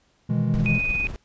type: chord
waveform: triangle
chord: E major seventh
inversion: second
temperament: equal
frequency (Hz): 123.47 / 155.56 / 164.81 / 207.7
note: B2 / D#3 / E3 / G#3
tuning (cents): 0 / 0 / 0 / 0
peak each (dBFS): -22 / -25 / -25 / -23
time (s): 0.29-0.79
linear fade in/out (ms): 10
type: noise with tremolo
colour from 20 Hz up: brown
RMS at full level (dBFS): -28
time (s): 0.54-1.16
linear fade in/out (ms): 0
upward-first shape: sine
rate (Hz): 20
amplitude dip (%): 55
type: tone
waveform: sine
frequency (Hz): 2489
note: D#7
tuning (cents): 0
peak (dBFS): -22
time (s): 0.66-1.07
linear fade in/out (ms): 0
effects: pink hiss -64 dBFS RMS until 1.24 s + resampled to 16000 Hz